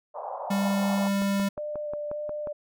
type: band-pass noise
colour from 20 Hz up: white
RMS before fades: -35 dBFS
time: 0.14-1.09 s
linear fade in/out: 20 ms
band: 560 to 970 Hz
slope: 48 dB/octave
type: tone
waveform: square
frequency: 198.3 Hz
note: G3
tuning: 20 cents sharp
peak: -24 dBFS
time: 0.5-1.49 s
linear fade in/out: 10 ms
type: click train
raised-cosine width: 1 ms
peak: -24 dBFS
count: 8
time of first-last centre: 1.22-2.472 s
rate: 5.59 Hz
type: tone with vibrato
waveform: sine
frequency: 595 Hz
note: D5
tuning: 22 cents sharp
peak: -30 dBFS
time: 1.57-2.53 s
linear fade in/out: 10 ms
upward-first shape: square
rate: 1.7 Hz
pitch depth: 9 cents each way
effects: none